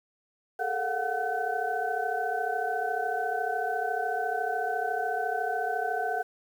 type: tone cluster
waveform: sine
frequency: 417.8 / 449.7 / 712 / 746 / 1520 Hz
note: G#4 / A4 / F5 / F#5 / F#6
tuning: +10 / +38 / +33 / +14 / +46 cents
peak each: -38 / -35 / -32 / -31 / -34 dBFS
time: 0.59-6.23 s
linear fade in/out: 10 ms
effects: 9-bit